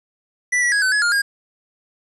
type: tone with pitch steps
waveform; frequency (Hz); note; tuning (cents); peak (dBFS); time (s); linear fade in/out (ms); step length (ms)
square; 1973 / 1938 / 1658 / 1519 / 1687 / 1416 / 1624; B6 / B6 / G#6 / F#6 / G#6 / F6 / G#6; -2 / -33 / -3 / +45 / +27 / +23 / -39; -16; 0.52-1.22; 10; 100
effects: resampled to 24000 Hz + 8-bit